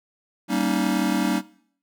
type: chord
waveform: square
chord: Eb dominant seventh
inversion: first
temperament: just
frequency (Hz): 194.45 / 233.3 / 280 / 311.1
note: G3 / Bb3 / Db4 / Eb4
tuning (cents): -14 / +2 / +18 / 0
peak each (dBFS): -27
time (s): 0.48-1.42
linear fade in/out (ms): 50
effects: noise-tail reverb RT60 0.6 s tail -20 dB re dry